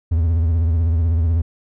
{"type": "tone with vibrato", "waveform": "triangle", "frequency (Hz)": 82.41, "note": "E2", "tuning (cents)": 0, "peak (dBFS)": -12, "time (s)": [0.11, 1.42], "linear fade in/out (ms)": 10, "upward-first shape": "triangle", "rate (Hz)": 16, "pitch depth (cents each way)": 120, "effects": []}